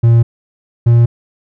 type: tone pair in turn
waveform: triangle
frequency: 116.54 / 117.89 Hz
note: A#2 / A#2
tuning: 0 / +20 cents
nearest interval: unison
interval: 20 cents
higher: second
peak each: -3 dBFS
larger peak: neither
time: 0.03-0.23 / 0.86-1.06 s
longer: neither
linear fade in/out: 10 ms
effects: none